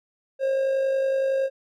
triangle tone with amplitude modulation, 537 Hz, C5, 45 cents sharp, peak -17 dBFS, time 0.39-1.5 s, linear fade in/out 50 ms, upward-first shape sine, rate 50.8 Hz, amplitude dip 35%, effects none

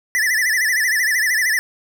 square tone with vibrato, 1864.7 Hz, A#6, in tune, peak -16 dBFS, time 0.15-1.59 s, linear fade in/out 0 ms, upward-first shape sine, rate 13 Hz, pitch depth 150 cents each way, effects none

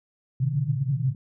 pink band-pass noise, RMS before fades -25 dBFS, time 0.4-1.15 s, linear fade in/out 2 ms, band 120 to 150 Hz, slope 96 dB/octave, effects none

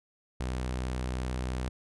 sawtooth tone, 63 Hz, B1, 35 cents sharp, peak -27 dBFS, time 0.4-1.69 s, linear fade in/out 5 ms, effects resampled to 24000 Hz

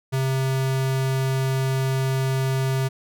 square tone, 132.8 Hz, C3, 26 cents sharp, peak -21 dBFS, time 0.12-2.89 s, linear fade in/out 20 ms, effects none

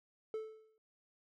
triangle tone with exponential decay, 437.8 Hz, A4, 9 cents flat, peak -33 dBFS, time 0.34-0.78 s, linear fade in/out 1 ms, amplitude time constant 95 ms, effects none

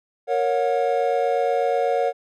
triangle chord, F# major, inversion first, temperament equal with one note detuned, 466.2 / 554.4 / 723.9 Hz, A#4 / C#5 / F#5, 0 / 0 / -38 cents, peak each -21 dBFS, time 0.27-2.13 s, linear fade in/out 50 ms, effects none

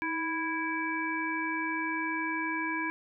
harmonic tone with a mistuned harmonic, 329.6 Hz, E4, in tune, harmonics 1 / 3 / 5 / 7, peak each -35 / -35 / -35 / -35 dBFS, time 0.02-2.9 s, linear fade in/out 0 ms, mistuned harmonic 1, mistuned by -58 cents, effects none

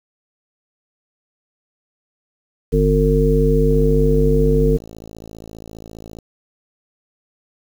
harmonic tone, 50.2 Hz, G1, 42 cents sharp, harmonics 1 / 3 / 5 / 7 / 9, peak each -16 / -18 / -21 / -26 / -16 dBFS, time 2.72-4.78 s, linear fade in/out 20 ms
click train, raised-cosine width 2 ms, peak -23 dBFS, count 137, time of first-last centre 3.71-6.187 s, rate 54.9 Hz
effects 7-bit

